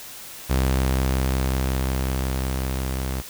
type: tone with level ramp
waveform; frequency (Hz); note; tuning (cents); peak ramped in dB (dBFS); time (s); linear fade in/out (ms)
sawtooth; 65.5; C2; +2; -14 to -21; 0.49-3.22; 20
effects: white hiss -39 dBFS RMS until 3.29 s